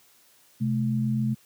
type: tone pair together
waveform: sine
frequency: 128.6 / 216.3 Hz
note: C3 / A3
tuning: -30 / -29 cents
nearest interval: major sixth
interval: 901 cents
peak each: -25 dBFS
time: 0.6-1.35 s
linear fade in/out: 20 ms
effects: white hiss -59 dBFS RMS until 1.45 s + high-pass 80 Hz 12 dB/octave